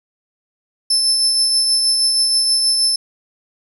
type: tone with tremolo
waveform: 35% pulse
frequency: 5274 Hz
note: E8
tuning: in tune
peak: -9 dBFS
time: 0.9-2.96 s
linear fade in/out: 5 ms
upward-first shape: triangle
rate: 6.3 Hz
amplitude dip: 35%
effects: none